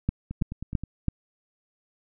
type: two click trains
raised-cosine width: 5 ms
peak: -21 / -11 dBFS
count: 6 / 4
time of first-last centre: 0.31-0.836 / 0.09-1.083 s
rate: 9.5 / 3.02 Hz
effects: none